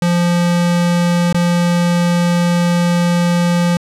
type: tone with dropouts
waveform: square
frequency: 173.9 Hz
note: F3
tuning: 7 cents flat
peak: -12 dBFS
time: 0.02-3.77 s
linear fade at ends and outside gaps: 2 ms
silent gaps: 1.327-1.345 s
effects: low-pass 10000 Hz 12 dB/octave